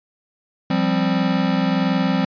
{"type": "chord", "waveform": "square", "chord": "F suspended second", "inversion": "none", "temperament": "equal", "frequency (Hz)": [174.61, 196, 261.6], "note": ["F3", "G3", "C4"], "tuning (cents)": [0, 0, 0], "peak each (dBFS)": -22, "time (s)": [0.7, 2.25], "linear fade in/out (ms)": 5, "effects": ["resampled to 11025 Hz"]}